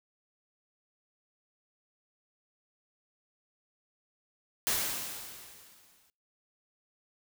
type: noise with exponential decay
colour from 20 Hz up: white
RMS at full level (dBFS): -28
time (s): 4.67-6.1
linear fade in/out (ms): 0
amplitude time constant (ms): 310
effects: noise-tail reverb RT60 0.4 s tail -26 dB re dry